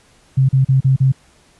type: tone bursts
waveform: sine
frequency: 133 Hz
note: C3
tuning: 29 cents sharp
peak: -9 dBFS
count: 5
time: 0.37-1.122 s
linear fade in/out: 10 ms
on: 120 ms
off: 38 ms
effects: pink hiss -52 dBFS RMS until 1.59 s + resampled to 24000 Hz